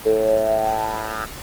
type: tone with band-pass filter sweep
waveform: 10% pulse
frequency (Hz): 109.5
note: A2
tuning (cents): -8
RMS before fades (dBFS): -20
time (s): 0.05-1.26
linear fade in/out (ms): 20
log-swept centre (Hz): 430 to 1300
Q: 9
effects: pink hiss -35 dBFS RMS until 1.42 s + Opus 24 kbps